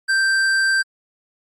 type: tone with hard clipping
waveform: triangle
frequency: 1568 Hz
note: G6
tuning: in tune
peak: -17 dBFS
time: 0.08-0.83 s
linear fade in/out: 20 ms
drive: 17 dB
effects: low-pass 10000 Hz 12 dB/octave + Opus 32 kbps